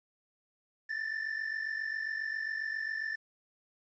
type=tone pair together; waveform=triangle; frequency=1760 / 1807.4 Hz; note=A6 / A6; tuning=0 / +46 cents; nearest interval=unison; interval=46 cents; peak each=-33 / -37 dBFS; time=0.89-3.16 s; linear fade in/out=10 ms; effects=resampled to 16000 Hz + 11-bit